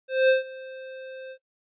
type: tone with ADSR envelope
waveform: square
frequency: 523.3 Hz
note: C5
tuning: in tune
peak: -16 dBFS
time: 0.08-1.38 s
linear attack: 210 ms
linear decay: 140 ms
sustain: -22 dB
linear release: 69 ms
effects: noise-tail reverb RT60 0.1 s tail -17 dB re dry + resampled to 8000 Hz